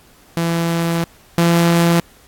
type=tone pair in turn; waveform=sawtooth; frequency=167.8 / 169.75 Hz; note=E3 / F3; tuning=+31 / -49 cents; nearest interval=unison; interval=20 cents; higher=second; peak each=-12 / -7 dBFS; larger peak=second; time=0.37-1.04 / 1.38-2 s; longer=first; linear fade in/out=0 ms; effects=pink hiss -49 dBFS RMS until 2.27 s + AAC 64 kbps